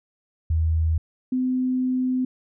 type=tone pair in turn; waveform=sine; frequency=80.4 / 255.3 Hz; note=E2 / C4; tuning=-43 / -42 cents; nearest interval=octave + minor sixth; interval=2001 cents; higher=second; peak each=-18 / -20 dBFS; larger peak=first; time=0.5-0.98 / 1.32-2.25 s; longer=second; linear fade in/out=5 ms; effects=none